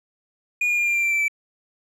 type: tone with pitch steps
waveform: triangle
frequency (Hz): 2443 / 2425 / 2407 / 2389 / 2371 / 2353 / 2335 / 2318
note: D#7 / D#7 / D7 / D7 / D7 / D7 / D7 / D7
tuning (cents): -32 / -45 / +42 / +29 / +16 / +3 / -11 / -23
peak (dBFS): -17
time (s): 0.61-1.282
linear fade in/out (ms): 5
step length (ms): 84
effects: none